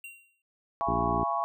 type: tone with exponential decay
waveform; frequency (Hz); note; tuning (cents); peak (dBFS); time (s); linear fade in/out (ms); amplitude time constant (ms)
square; 2755; F7; -24; -39; 0.04-0.42; 2; 82
type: chord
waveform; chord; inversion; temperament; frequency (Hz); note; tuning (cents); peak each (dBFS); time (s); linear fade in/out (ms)
sine; C# dominant seventh; first; equal with one note detuned; 681.3 / 830.6 / 987.8 / 1108.7; E#5 / G#5 / B5 / C#6; -43 / 0 / 0 / 0; -32 / -32 / -34 / -30; 0.81-1.44; 0
type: harmonic tone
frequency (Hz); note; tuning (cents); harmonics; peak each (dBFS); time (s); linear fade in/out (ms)
58.27; A#1; 0; 1 / 2 / 3 / 4 / 5 / 6 / 7; -36 / -36 / -36 / -36 / -36 / -36 / -36; 0.87-1.24; 10
effects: none